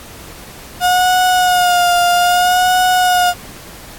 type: tone with vibrato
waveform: 35% pulse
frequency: 718 Hz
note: F5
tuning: 48 cents sharp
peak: -8 dBFS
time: 0.8-3.34 s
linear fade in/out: 50 ms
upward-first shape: sine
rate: 0.62 Hz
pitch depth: 39 cents each way
effects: pink hiss -35 dBFS RMS until 3.98 s + AAC 64 kbps